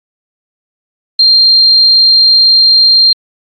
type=tone; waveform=sine; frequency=4186 Hz; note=C8; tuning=in tune; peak=-3 dBFS; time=1.19-3.13 s; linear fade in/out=5 ms; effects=AAC 64 kbps